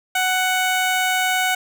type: tone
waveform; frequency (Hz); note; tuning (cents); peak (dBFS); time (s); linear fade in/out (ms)
15% pulse; 743; F#5; +7; -11; 0.15-1.55; 5
effects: none